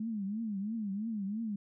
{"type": "tone with vibrato", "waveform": "sine", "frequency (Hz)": 210.6, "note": "G#3", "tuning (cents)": 24, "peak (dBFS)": -33, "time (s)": [0, 1.56], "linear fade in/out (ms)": 5, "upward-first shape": "triangle", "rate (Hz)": 3, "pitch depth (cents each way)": 180, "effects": []}